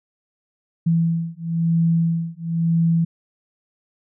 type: beating tone pair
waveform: sine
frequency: 165.7 / 166.7 Hz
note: E3 / E3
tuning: +9 / +20 cents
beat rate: 1 Hz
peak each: -20 / -20 dBFS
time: 0.86-3.05 s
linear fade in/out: 10 ms
effects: none